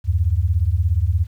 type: beating tone pair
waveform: sine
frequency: 77.3 / 94.3 Hz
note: D#2 / F#2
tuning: -11 / +33 cents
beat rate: 17 Hz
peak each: -18 dBFS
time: 0.04-1.27 s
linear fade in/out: 50 ms
effects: 9-bit